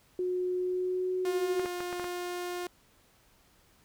sine tone with pitch glide, 363.5 to 368.8 Hz, F#4 to F#4, -31 to -6 cents, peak -28 dBFS, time 0.19-1.65 s, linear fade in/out 2 ms, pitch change +25 cents, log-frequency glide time 0.57-1.11 s
sawtooth tone, 355.3 Hz, F4, 30 cents sharp, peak -30 dBFS, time 1.25-2.67 s, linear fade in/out 2 ms
clicks, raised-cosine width 0.5 ms, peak -23 dBFS, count 6, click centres 1.596 / 1.659 / 1.805 / 1.928 / 1.997 / 2.043 s
effects pink hiss -64 dBFS RMS until 3.84 s

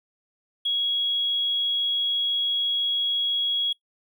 triangle tone, 3322 Hz, G#7, in tune, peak -18 dBFS, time 0.65-3.73 s, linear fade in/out 10 ms, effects noise-tail reverb RT60 0.1 s tail -24 dB re dry + tanh soft clip ceiling -20 dBFS

